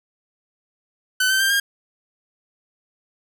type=tone with pitch steps; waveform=sawtooth; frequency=1512 / 1545.6 / 1579.9 / 1614.9 Hz; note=F#6 / G6 / G6 / G#6; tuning=+37 / -25 / +13 / -49 cents; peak=-13 dBFS; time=1.2-1.6 s; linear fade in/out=5 ms; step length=100 ms; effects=none